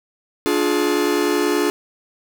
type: chord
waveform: 45% pulse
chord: D diminished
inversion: none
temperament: just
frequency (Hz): 293.7 / 352.4 / 422.9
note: D4 / F4 / Ab4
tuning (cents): 0 / +16 / +31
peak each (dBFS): -21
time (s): 0.46-1.7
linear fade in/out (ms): 0
effects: none